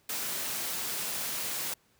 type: high-pass noise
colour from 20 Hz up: white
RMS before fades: -34 dBFS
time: 0.09-1.74 s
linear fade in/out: 5 ms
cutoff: 110 Hz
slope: 12 dB/octave
effects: pink hiss -67 dBFS RMS until 1.99 s + high-pass 60 Hz 12 dB/octave